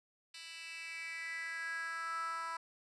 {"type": "tone with high-pass filter sweep", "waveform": "10% pulse", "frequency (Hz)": 329.6, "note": "E4", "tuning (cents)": 0, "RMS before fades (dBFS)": -42, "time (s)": [0.34, 2.57], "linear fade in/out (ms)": 5, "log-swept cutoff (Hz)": [3200, 1100], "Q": 6, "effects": ["resampled to 24000 Hz"]}